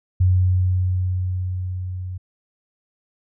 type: tone with level ramp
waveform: sine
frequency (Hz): 91.7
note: F#2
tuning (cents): -15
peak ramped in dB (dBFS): -12 to -27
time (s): 0.2-2.18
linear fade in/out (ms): 10
effects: none